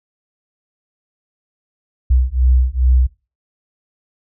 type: beating tone pair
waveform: sine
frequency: 62.2 / 64.6 Hz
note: B1 / C2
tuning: +13 / -21 cents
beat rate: 2.4 Hz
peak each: -13 dBFS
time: 2.1-3.07 s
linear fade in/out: 10 ms
effects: noise-tail reverb RT60 0.3 s tail -22 dB re dry + tanh soft clip ceiling -4 dBFS